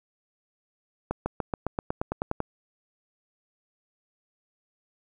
accelerating click train, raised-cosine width 1 ms, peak -13 dBFS, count 12, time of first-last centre 1.11-2.404 s, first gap 150 ms, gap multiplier 0.95, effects 9-bit

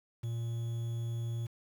triangle tone with quantisation, 116.54 Hz, A#2, in tune, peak -31 dBFS, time 0.23-1.47 s, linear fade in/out 10 ms, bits 9, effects none

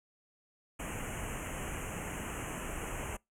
pink band-stop noise, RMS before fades -39 dBFS, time 0.79-3.17 s, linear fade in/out 10 ms, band 3000 to 6400 Hz, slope 96 dB/octave, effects noise-tail reverb RT60 0.2 s tail -25 dB re dry + low-pass 10000 Hz 12 dB/octave

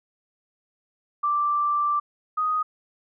sine tone pair in turn, 1174.7 / 1246.7 Hz, D6 / D#6, 0 / +3 cents, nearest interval minor second, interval 103 cents, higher second, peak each -20 / -21 dBFS, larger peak first, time 1.23-2 / 2.37-2.63 s, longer first, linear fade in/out 10 ms, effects none

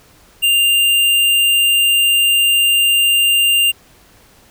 square tone, 2794 Hz, F7, in tune, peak -11 dBFS, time 0.42-3.72 s, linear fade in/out 20 ms, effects pink hiss -48 dBFS RMS until 4.5 s

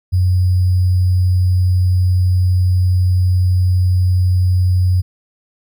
sine tone with sample-and-hold, 91.2 Hz, F#2, 24 cents flat, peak -10 dBFS, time 0.12-5.02 s, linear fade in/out 20 ms, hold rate 4900 Hz, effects none

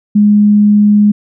sine tone, 207.7 Hz, G#3, in tune, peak -4 dBFS, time 0.15-1.12 s, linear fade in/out 10 ms, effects none

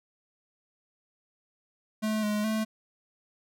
square tone with pitch steps, 216.2 / 210 / 218.4 Hz, A3 / G#3 / A3, -30 / +19 / -13 cents, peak -27 dBFS, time 2.02-2.65 s, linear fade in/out 20 ms, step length 210 ms, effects none

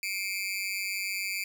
sawtooth tone with amplitude modulation, 2349 Hz, D7, in tune, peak -23 dBFS, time 0.03-1.44 s, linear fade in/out 2 ms, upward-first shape sine, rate 193 Hz, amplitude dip 100%, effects none

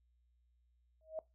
sine tone with exponential growth, 634 Hz, D#5, 32 cents sharp, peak -35 dBFS, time 1.01-1.19 s, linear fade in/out 1 ms, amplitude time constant 39 ms, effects noise-tail reverb RT60 0.2 s tail -19 dB re dry + added 60 Hz sine -70 dBFS peak until 1.34 s

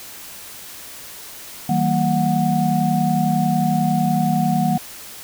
sine tone cluster, 159.6 / 190.6 / 230.7 / 734 Hz, D#3 / G3 / A#3 / F#5, +44 / -48 / -18 / -14 cents, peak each -21 dBFS, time 1.69-4.78 s, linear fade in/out 5 ms, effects white hiss -37 dBFS RMS until 5.23 s

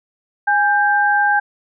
sine tone pair together, 823.8 / 1576 Hz, G#5 / G6, -14 / +9 cents, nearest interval major seventh, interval 1123 cents, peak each -15 dBFS, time 0.47-1.4 s, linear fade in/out 10 ms, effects none

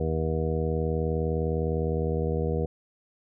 harmonic tone, 79.7 Hz, D#2, 42 cents sharp, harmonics 1 / 2 / 3 / 4 / 5 / 6 / 8 / 9, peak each -29 / -30 / -36 / -39 / -33 / -30 / -41 / -41 dBFS, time 0-2.66 s, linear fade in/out 5 ms, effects none

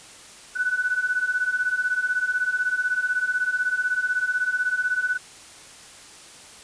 sine beating tone pair, 1480 / 1496 Hz, F#6 / F#6, 0 / +19 cents, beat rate 16 Hz, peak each -26 / -23 dBFS, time 0.55-5.18 s, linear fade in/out 20 ms, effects white hiss -45 dBFS RMS until 6.63 s + resampled to 22050 Hz

